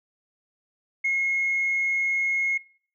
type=tone; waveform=sine; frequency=2162 Hz; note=C#7; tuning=44 cents flat; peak=-20 dBFS; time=1.04-2.58 s; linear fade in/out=10 ms; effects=noise-tail reverb RT60 0.5 s tail -22 dB re dry + tanh soft clip ceiling -17 dBFS